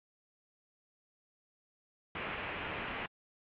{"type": "low-pass noise", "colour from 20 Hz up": "white", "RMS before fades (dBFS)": -40, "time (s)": [2.15, 3.06], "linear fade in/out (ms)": 2, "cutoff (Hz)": 2800, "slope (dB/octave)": 48, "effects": ["AAC 48 kbps"]}